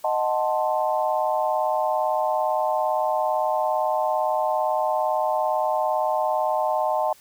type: chord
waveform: sine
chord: D# diminished seventh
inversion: none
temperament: equal with one note detuned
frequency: 622.3 / 740 / 880 / 1049.5 Hz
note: D#5 / F#5 / A5 / C6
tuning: 0 / 0 / 0 / +5 cents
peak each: -24 / -26 / -25 / -30 dBFS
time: 0.04-7.13 s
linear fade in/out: 5 ms
effects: white hiss -53 dBFS RMS until 7.2 s